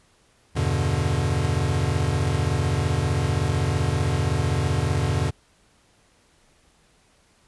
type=chord; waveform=square; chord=E minor seventh; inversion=none; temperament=equal; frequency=82.41 / 98 / 123.47 / 146.83 Hz; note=E2 / G2 / B2 / D3; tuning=0 / 0 / 0 / 0 cents; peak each=-27 dBFS; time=0.55-5.31 s; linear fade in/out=20 ms; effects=pink hiss -60 dBFS RMS until 7.47 s + resampled to 24000 Hz